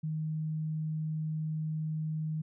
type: tone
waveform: sine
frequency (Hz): 156.2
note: D#3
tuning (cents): +7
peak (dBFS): -31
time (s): 0.03-2.42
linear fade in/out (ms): 10
effects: none